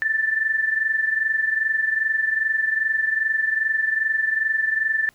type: tone pair together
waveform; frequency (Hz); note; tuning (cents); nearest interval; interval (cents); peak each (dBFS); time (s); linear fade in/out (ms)
sine; 1763 / 1785.5; A6 / A6; +3 / +25; unison; 22; -20 / -25; 0.02-5.09; 0
effects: pink hiss -58 dBFS RMS until 5.14 s